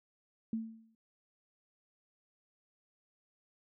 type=tone with exponential decay; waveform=sine; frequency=223.9 Hz; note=A3; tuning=30 cents sharp; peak=-30 dBFS; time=0.53-0.95 s; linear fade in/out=2 ms; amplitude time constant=90 ms; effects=none